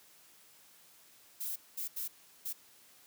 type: noise bursts at uneven times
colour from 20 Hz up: violet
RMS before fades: -38 dBFS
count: 4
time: 1.4-1.56 / 1.77-1.88 / 1.96-2.08 / 2.45-2.53 s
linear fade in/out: 10 ms
effects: white hiss -61 dBFS RMS until 3.06 s + high-pass 100 Hz 12 dB/octave